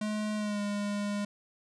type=tone with pitch glide; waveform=square; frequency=212.5 to 204.7 Hz; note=G#3 to G#3; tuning=+40 to -25 cents; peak=-31 dBFS; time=0.01-1.25 s; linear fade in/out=5 ms; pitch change=-65 cents; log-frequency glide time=0.36-0.61 s; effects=resampled to 22050 Hz